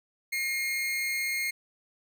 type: tone with amplitude modulation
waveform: 40% pulse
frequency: 2142 Hz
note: C7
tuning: 40 cents sharp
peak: -25 dBFS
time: 0.32-1.51 s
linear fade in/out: 10 ms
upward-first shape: sine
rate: 277 Hz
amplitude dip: 45%
effects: none